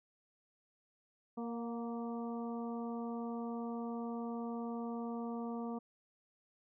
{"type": "harmonic tone with a mistuned harmonic", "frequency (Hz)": 233.1, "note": "A#3", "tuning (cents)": 0, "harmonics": [1, 2, 3, 4, 5], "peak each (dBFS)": [-39, -45, -48, -51, -52], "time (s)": [1.37, 5.79], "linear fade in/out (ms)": 10, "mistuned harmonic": 3, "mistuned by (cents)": 24, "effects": []}